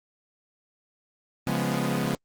sawtooth chord, C# dominant seventh, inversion none, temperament equal, 138.59 / 174.61 / 207.7 / 246.9 Hz, C#3 / E#3 / G#3 / B3, 0 / 0 / 0 / 0 cents, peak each -26 dBFS, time 1.47-2.15 s, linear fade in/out 0 ms, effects Opus 24 kbps

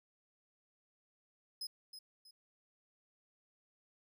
40% pulse tone with echo, 5080 Hz, D#8, 35 cents sharp, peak -39 dBFS, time 1.61-1.67 s, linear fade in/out 5 ms, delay 320 ms, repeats 2, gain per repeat -9 dB, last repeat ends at 2.31 s, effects none

